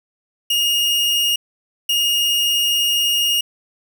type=tone pair in turn; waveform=40% pulse; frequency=2852 / 2852 Hz; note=F7 / F7; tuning=+36 / +36 cents; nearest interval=unison; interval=0 cents; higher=neither; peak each=-14 dBFS; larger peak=neither; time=0.5-1.36 / 1.89-3.41 s; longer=second; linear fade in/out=5 ms; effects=none